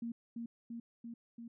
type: tone with echo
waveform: sine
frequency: 233.1 Hz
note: A#3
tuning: in tune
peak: -37 dBFS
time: 0.02-0.12 s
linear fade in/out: 5 ms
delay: 340 ms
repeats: 4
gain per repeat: -2 dB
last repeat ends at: 1.48 s
effects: none